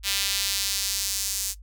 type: tone with high-pass filter sweep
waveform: sawtooth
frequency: 198.1 Hz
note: G3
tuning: 18 cents sharp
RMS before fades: -27 dBFS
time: 0.03-1.55 s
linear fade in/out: 50 ms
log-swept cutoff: 3300 to 6700 Hz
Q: 1.3
effects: noise-tail reverb RT60 0.1 s tail -18 dB re dry + added 50 Hz sine -42 dBFS peak until 1.62 s